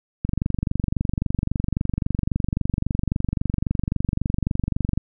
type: click train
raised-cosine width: 5 ms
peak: -9 dBFS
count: 113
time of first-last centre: 0.25-4.976 s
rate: 23.7 Hz
effects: none